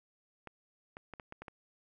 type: clicks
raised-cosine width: 0.5 ms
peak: -30 dBFS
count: 7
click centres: 0.473 / 0.969 / 1.137 / 1.198 / 1.324 / 1.42 / 1.482 s
effects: none